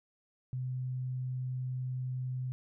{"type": "tone", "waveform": "sine", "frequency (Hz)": 127.8, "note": "C3", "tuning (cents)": -40, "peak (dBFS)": -33, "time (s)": [0.53, 2.52], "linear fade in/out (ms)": 0, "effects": []}